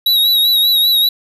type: tone with vibrato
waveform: square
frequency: 3858 Hz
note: B7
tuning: 41 cents flat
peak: -10 dBFS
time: 0.06-1.09 s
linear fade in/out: 5 ms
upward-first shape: sine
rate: 5.1 Hz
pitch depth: 48 cents each way
effects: none